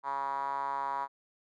5% pulse tone with band-pass filter, 138.59 Hz, C#3, in tune, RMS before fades -34 dBFS, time 0.03-1.08 s, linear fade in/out 50 ms, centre 970 Hz, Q 6.3, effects none

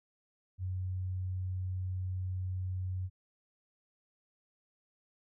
sine tone, 92.5 Hz, F#2, in tune, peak -33 dBFS, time 0.58-3.1 s, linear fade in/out 50 ms, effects none

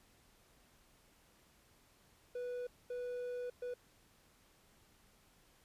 triangle tone bursts at uneven times, 491.8 Hz, B4, 7 cents flat, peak -37 dBFS, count 3, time 2.35-2.67 / 2.9-3.5 / 3.62-3.74 s, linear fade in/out 5 ms, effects pink hiss -68 dBFS RMS until 5.64 s + resampled to 32000 Hz

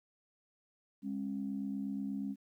sine tone pair together, 203.3 / 271.6 Hz, G#3 / C#4, -37 / -35 cents, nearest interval perfect fourth, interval 502 cents, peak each -37 / -38 dBFS, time 1.02-2.36 s, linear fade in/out 50 ms, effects tanh soft clip ceiling -27 dBFS + 12-bit

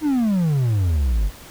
triangle exponential sweep, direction down, 318.7 to 45.52 Hz, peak -14 dBFS, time 0.01-1.31 s, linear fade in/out 50 ms, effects pink hiss -42 dBFS RMS until 1.5 s

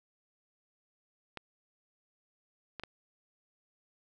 clicks, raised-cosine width 0.3 ms, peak -24 dBFS, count 3, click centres 1.373 / 2.797 / 2.836 s, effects none

